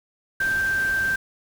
sine tone in noise, 1568 Hz, G6, in tune, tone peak -20 dBFS, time 0.4-1.16 s, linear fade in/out 5 ms, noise pink, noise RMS -36 dBFS, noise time 0.4-1.16 s, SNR +13 dB, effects none

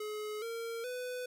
square tone with pitch steps, 424.5 / 460.3 / 499 Hz, G#4 / A#4 / B4, +38 / -22 / +18 cents, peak -38 dBFS, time 0-1.26 s, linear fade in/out 5 ms, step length 420 ms, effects none

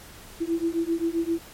sine beating tone pair, 329.6 / 337.2 Hz, E4 / E4, 0 / +39 cents, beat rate 7.6 Hz, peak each -26 dBFS, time 0.4-1.4 s, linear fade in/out 20 ms, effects pink hiss -46 dBFS RMS until 1.53 s + MP3 64 kbps

